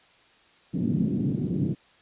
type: band-pass noise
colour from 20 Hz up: pink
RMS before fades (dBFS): -26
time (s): 0.73-1.75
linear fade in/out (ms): 20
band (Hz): 140 to 270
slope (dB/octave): 24
effects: white hiss -58 dBFS RMS until 2.01 s + resampled to 8000 Hz